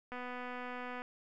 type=click train; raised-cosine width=0.5 ms; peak=-29 dBFS; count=224; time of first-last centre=0.12-1.019 s; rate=248 Hz; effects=none